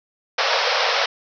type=band-pass noise; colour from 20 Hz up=pink; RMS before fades=-20 dBFS; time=0.38-1.06 s; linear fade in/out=5 ms; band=460 to 5600 Hz; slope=96 dB/octave; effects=none